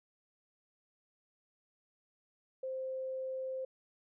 sine tone, 523 Hz, C5, 1 cent flat, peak -36 dBFS, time 2.63-3.65 s, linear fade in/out 5 ms, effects none

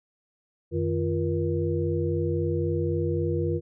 sine tone cluster, 91.5 / 155.3 / 345.1 / 477.1 Hz, F#2 / D#3 / F4 / A#4, -19 / -3 / -21 / +40 cents, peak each -28 / -30 / -28 / -30 dBFS, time 0.71-3.61 s, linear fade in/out 50 ms, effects none

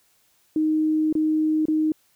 sine tone with dropouts, 311.1 Hz, D#4, in tune, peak -18 dBFS, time 0.56-1.92 s, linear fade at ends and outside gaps 2 ms, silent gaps 1.127-1.152 / 1.655-1.683 s, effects white hiss -63 dBFS RMS until 2.15 s

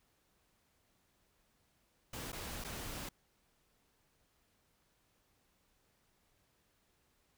pink noise with dropouts, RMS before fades -44 dBFS, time 2.13-3.09 s, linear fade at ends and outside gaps 5 ms, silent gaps 2.32-2.328 / 2.641-2.645 s, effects pink hiss -75 dBFS RMS until 7.37 s

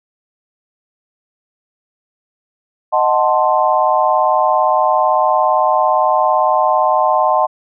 sine chord, D# diminished seventh, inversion none, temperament equal, 622.3 / 740 / 880 / 1046.5 Hz, D#5 / F#5 / A5 / C6, 0 / 0 / 0 / 0 cents, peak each -16 dBFS, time 2.92-7.47 s, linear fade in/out 20 ms, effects none

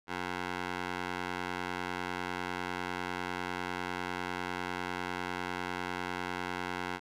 15% pulse tone with band-pass filter, 90 Hz, F#2, 47 cents flat, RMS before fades -37 dBFS, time 0.07-7 s, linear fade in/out 50 ms, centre 1500 Hz, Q 0.72, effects none

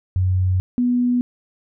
sine tone pair in turn, 92.5 / 245.4 Hz, F#2 / B3, 0 / -11 cents, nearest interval octave + perfect fourth, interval 1689 cents, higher second, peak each -15 dBFS, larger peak neither, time 0.16-0.6 / 0.78-1.21 s, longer first, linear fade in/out 0 ms, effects none

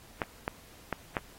clicks, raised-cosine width 0.5 ms, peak -14 dBFS, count 4, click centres 0.218 / 0.479 / 0.927 / 1.168 s, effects pink hiss -55 dBFS RMS until 1.38 s + AAC 48 kbps

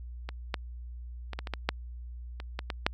clicks, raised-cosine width 0.3 ms, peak -21 / -13 / -21 / -19 / -21 / -16 / -9 / -24 / -17 / -16 / -7 dBFS, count 11, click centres 0.29 / 0.542 / 1.333 / 1.39 / 1.472 / 1.537 / 1.69 / 2.401 / 2.591 / 2.702 / 2.865 s, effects added 60 Hz sine -39 dBFS peak until 2.93 s

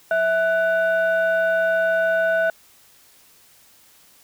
sine tone pair together, 655 / 1488.8 Hz, E5 / F#6, -11 / +10 cents, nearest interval octave + major second, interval 1421 cents, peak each -17 / -20 dBFS, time 0.11-2.5 s, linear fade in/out 2 ms, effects tanh soft clip ceiling -12 dBFS + white hiss -53 dBFS RMS until 4.23 s

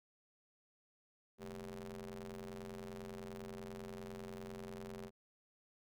sawtooth ring-modulated tone, 90.1 Hz, F#2, 45 cents flat, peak -39 dBFS, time 1.38-5.11 s, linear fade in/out 50 ms, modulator 304 Hz, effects none

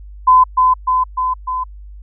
sine tone with echo, 1017 Hz, C6, 50 cents flat, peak -5 dBFS, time 0.27-0.44 s, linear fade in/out 10 ms, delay 300 ms, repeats 4, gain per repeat -3 dB, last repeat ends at 1.64 s, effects added 50 Hz sine -32 dBFS peak until 2.02 s

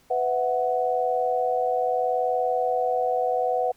sine chord, B suspended fourth, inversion none, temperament equal with one note detuned, 498.8 / 659.3 / 740 Hz, B4 / E5 / F#5, +17 / 0 / 0 cents, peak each -25 / -29 / -24 dBFS, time 0.1-3.72 s, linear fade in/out 10 ms, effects pink hiss -60 dBFS RMS until 3.76 s

